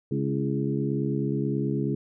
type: harmonic tone with a mistuned harmonic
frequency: 69.3 Hz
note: C#2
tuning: in tune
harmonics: 2 / 3 / 4 / 5 / 6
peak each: -28 / -30 / -31 / -32 / -33 dBFS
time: 0.11-1.95 s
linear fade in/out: 5 ms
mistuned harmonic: 5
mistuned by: -38 cents
effects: none